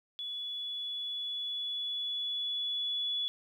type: tone with level ramp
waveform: sine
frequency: 3415 Hz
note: G#7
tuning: 48 cents sharp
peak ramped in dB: -36 to -30 dBFS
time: 0.19-3.28 s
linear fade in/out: 0 ms
effects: 11-bit